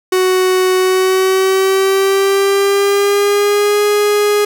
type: tone with pitch glide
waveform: 45% pulse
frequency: 371.3 to 414.4 Hz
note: F#4 to G#4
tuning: +6 to -4 cents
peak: -10 dBFS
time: 0.12-4.45 s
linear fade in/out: 5 ms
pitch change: +190 cents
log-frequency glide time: 0.77-3.82 s
effects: none